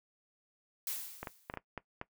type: noise with exponential decay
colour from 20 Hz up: blue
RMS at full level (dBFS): -35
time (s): 0.87-1.56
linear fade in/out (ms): 2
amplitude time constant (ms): 150
type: clicks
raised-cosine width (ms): 0.5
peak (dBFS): -24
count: 7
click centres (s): 1.23 / 1.272 / 1.499 / 1.539 / 1.573 / 1.777 / 2.014
effects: noise-tail reverb RT60 0.1 s tail -18 dB re dry